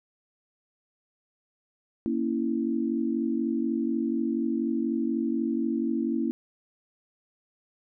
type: chord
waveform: sine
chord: A# diminished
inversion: none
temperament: equal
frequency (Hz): 233.1 / 277.2 / 329.6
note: A#3 / C#4 / E4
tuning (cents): 0 / 0 / 0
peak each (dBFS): -28 / -30 / -29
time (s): 2.06-6.31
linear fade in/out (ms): 0
effects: none